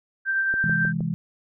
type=tone with tremolo; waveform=sine; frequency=1568 Hz; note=G6; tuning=in tune; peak=-19 dBFS; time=0.25-0.93 s; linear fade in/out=50 ms; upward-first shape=sine; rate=9 Hz; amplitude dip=30%
type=click train; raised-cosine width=2 ms; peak=-22 dBFS; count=4; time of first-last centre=0.54-1.007 s; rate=6.43 Hz
type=chord; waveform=sine; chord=C augmented; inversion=none; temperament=equal; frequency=130.81 / 164.81 / 207.7 Hz; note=C3 / E3 / G#3; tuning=0 / 0 / 0 cents; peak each=-31 / -25 / -30 dBFS; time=0.64-1.14 s; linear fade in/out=0 ms
effects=none